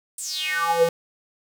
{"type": "tone with high-pass filter sweep", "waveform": "square", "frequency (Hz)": 168.4, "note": "E3", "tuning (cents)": 37, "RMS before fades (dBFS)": -23, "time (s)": [0.18, 0.89], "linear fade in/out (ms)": 2, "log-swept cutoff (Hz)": [9100, 360], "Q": 6.9, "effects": []}